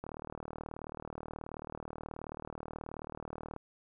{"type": "click train", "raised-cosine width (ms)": 1, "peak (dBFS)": -27, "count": 137, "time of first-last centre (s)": [0.04, 3.563], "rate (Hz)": 38.6, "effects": []}